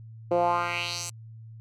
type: tone with band-pass filter sweep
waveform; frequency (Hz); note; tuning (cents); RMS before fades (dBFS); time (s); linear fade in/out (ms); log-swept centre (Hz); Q
10% pulse; 173.7; F3; -9; -27; 0.31-1.1; 5; 450 to 8100; 2.7
effects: added 112 Hz sine -42 dBFS peak until 1.6 s